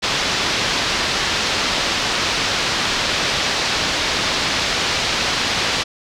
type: low-pass noise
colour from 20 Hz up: white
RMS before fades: -20 dBFS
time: 0.02-5.84 s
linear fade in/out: 20 ms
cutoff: 5100 Hz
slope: 24 dB/octave
effects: none